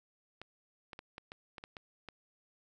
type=clicks; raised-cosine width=0.3 ms; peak=-29 dBFS; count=9; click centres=0.416 / 0.932 / 0.991 / 1.181 / 1.319 / 1.582 / 1.639 / 1.768 / 2.087 s; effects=none